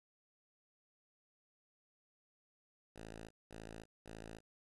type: tone bursts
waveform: 5% pulse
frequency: 55 Hz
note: A1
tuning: in tune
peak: -38 dBFS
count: 3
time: 2.94-4.41 s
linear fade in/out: 50 ms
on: 370 ms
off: 180 ms
effects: resampled to 24000 Hz + 11-bit